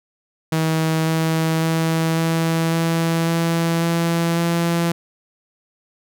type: tone with pitch steps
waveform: sawtooth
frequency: 160 / 161.3 / 162.61 / 163.93 / 165.26 / 166.6 / 167.95 / 169.32 Hz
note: D#3 / E3 / E3 / E3 / E3 / E3 / E3 / E3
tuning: +49 / -37 / -23 / -9 / +5 / +19 / +33 / +47 cents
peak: -13 dBFS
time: 0.52-4.92 s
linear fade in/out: 5 ms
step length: 550 ms
effects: none